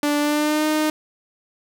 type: tone with pitch glide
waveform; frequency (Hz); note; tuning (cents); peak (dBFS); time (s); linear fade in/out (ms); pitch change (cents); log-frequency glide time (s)
sawtooth; 292.9 to 307.5; D4 to D#4; -5 to -20; -14; 0.03-0.9; 2; +85; 0.19-0.66
effects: none